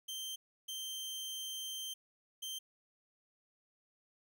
sawtooth tone bursts at uneven times, 3136 Hz, G7, in tune, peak -37 dBFS, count 3, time 0.08-0.36 / 0.68-1.94 / 2.42-2.59 s, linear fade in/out 10 ms, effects 13-bit

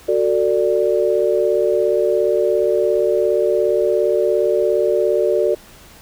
sine chord, D major, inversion first, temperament equal with one note detuned, 370 / 447.2 / 587.3 Hz, F#4 / A4 / D5, 0 / +28 / 0 cents, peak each -18 dBFS, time 0.08-5.55 s, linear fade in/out 10 ms, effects pink hiss -44 dBFS RMS until 6.01 s

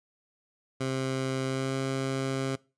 15% pulse tone with pitch glide, 132.2 to 133.89 Hz, C3 to C3, +18 to +40 cents, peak -22 dBFS, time 0.8-2.56 s, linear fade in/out 10 ms, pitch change +22 cents, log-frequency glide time 1.46-1.75 s, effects noise-tail reverb RT60 0.3 s tail -22 dB re dry + resampled to 22050 Hz

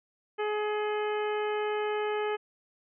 harmonic tone with a mistuned harmonic, 421.6 Hz, G#4, 26 cents sharp, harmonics 1 / 2 / 3 / 4 / 5 / 6 / 7, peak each -29 / -35 / -39 / -41 / -43 / -45 / -46 dBFS, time 0.38-2.37 s, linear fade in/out 20 ms, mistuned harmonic 7, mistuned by +43 cents, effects none

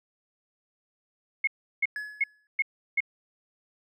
sine tone bursts, 2170 Hz, C#7, 37 cents flat, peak -21 dBFS, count 5, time 1.44-3.005 s, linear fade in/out 5 ms, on 33 ms, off 350 ms
triangle tone with exponential decay, 1698 Hz, G#6, 38 cents sharp, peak -28 dBFS, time 1.96-2.47 s, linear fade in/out 1 ms, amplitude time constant 110 ms
effects none

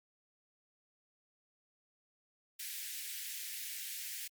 white high-pass noise, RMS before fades -43 dBFS, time 2.59-4.28 s, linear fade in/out 10 ms, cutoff 1700 Hz, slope 48 dB/octave, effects Opus 48 kbps

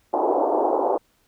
white band-pass noise, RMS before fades -21 dBFS, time 0.13-0.98 s, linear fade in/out 10 ms, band 300 to 910 Hz, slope 48 dB/octave, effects pink hiss -64 dBFS RMS until 1.27 s

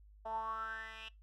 10% pulse tone with band-pass filter sweep, 221.8 Hz, A3, 14 cents sharp, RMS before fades -42 dBFS, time 0.25-1.09 s, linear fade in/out 10 ms, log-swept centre 750 to 2800 Hz, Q 9.1, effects noise-tail reverb RT60 0.2 s tail -22 dB re dry + added 51 Hz sine -57 dBFS peak until 1.22 s

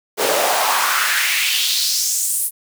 pink noise with high-pass filter sweep, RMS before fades -18 dBFS, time 0.17-2.51 s, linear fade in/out 50 ms, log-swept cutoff 440 to 11000 Hz, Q 2.8, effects none

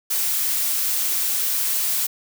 blue noise, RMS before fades -22 dBFS, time 0.1-2.07 s, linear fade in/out 10 ms, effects none

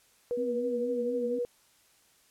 sine tone with tremolo, 484.2 Hz, B4, 34 cents flat, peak -27 dBFS, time 0.31-1.45 s, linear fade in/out 0 ms, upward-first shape sine, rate 12 Hz, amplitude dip 35%
sine tone with vibrato, 246.9 Hz, B3, in tune, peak -34 dBFS, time 0.37-1.39 s, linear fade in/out 5 ms, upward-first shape triangle, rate 4.2 Hz, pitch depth 120 cents each way
effects white hiss -64 dBFS RMS until 2.3 s + low-pass 12000 Hz 12 dB/octave

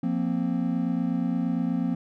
triangle chord, F suspended fourth, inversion none, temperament equal, 174.61 / 233.1 / 261.6 Hz, F3 / Bb3 / C4, 0 / 0 / 0 cents, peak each -26 dBFS, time 0.03-1.95 s, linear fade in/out 5 ms, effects none

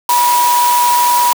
sine tone in noise, 971 Hz, B5, 30 cents flat, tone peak -9 dBFS, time 0.09-1.33 s, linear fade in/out 2 ms, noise white, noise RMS -18 dBFS, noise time 0.09-1.33 s, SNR +6 dB, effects high-pass 400 Hz 12 dB/octave

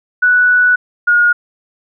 sine tone pair in turn, 1478 / 1435.1 Hz, F#6 / F6, -2 / +47 cents, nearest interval minor second, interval 51 cents, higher first, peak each -7 dBFS, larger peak neither, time 0.22-0.76 / 1.07-1.33 s, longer first, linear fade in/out 10 ms, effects none

